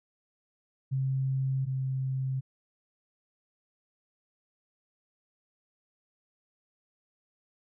sine tone pair in turn, 133.3 / 132.15 Hz, C3 / C3, +33 / +18 cents, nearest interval unison, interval 15 cents, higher first, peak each -26 / -28 dBFS, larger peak first, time 0.91-1.66 / 1.66-2.41 s, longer neither, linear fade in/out 20 ms, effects none

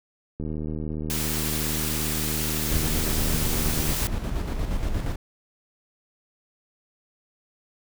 click train, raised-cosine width 3 ms, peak -19 dBFS, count 273, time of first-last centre 0.4-3.919 s, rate 77.3 Hz
white noise, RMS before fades -29 dBFS, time 1.1-4.07 s, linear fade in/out 0 ms
brown noise with tremolo, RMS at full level -25 dBFS, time 2.71-5.16 s, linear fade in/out 5 ms, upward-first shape square, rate 8.5 Hz, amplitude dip 40%
effects none

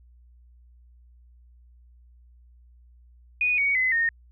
sine tone with pitch steps, 2473 / 2242 / 2032 / 1842 Hz, D#7 / C#7 / B6 / A#6, -11 / +19 / +49 / -21 cents, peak -20 dBFS, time 3.41-4.09 s, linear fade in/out 2 ms, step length 170 ms, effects added 60 Hz sine -51 dBFS peak until 4.31 s

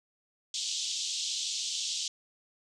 pink band-pass noise, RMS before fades -34 dBFS, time 0.54-2.08 s, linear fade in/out 2 ms, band 3100 to 7600 Hz, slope 48 dB/octave, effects none

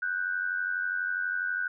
sine tone pair together, 1475.8 / 1568 Hz, F#6 / G6, -5 / 0 cents, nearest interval minor second, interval 105 cents, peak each -29 / -33 dBFS, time 0.02-1.68 s, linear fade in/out 5 ms, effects none

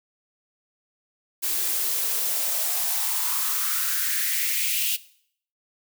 blue noise with high-pass filter sweep, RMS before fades -25 dBFS, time 1.42-4.97 s, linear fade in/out 20 ms, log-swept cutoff 290 to 2900 Hz, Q 4, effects noise-tail reverb RT60 0.6 s tail -18 dB re dry

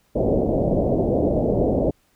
white low-pass noise, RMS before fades -20 dBFS, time 0.15-1.91 s, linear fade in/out 10 ms, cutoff 640 Hz, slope 48 dB/octave, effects pink hiss -63 dBFS RMS until 2.15 s

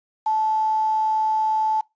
sine tone with quantisation, 871 Hz, A5, 18 cents flat, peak -18 dBFS, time 0.26-1.81 s, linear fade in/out 5 ms, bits 7, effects noise-tail reverb RT60 0.2 s tail -23 dB re dry + resampled to 16000 Hz

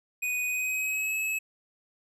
square tone with pitch glide, 2486 to 2583 Hz, D#7 to E7, -2 to -36 cents, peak -28 dBFS, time 0.22-1.39 s, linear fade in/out 10 ms, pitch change +66 cents, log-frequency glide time 0.46-1.15 s, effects none

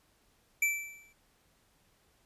square tone with exponential decay, 2328 Hz, D7, 16 cents flat, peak -24 dBFS, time 0.62-1.13 s, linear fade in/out 5 ms, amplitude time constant 110 ms, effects pink hiss -69 dBFS RMS until 2.25 s + resampled to 32000 Hz

